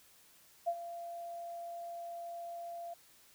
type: tone with ADSR envelope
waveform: sine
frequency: 686 Hz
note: F5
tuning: 31 cents flat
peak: -28 dBFS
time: 0.66-2.94 s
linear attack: 21 ms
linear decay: 59 ms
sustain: -13 dB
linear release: 7 ms
effects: white hiss -63 dBFS RMS until 3.34 s